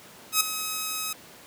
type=tone with ADSR envelope; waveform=5% pulse; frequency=1274 Hz; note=D#6; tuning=41 cents sharp; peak=-5 dBFS; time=0.32-1.13 s; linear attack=85 ms; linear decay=8 ms; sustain=-12 dB; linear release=4 ms; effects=pink hiss -48 dBFS RMS until 1.46 s + high-pass 150 Hz 12 dB/octave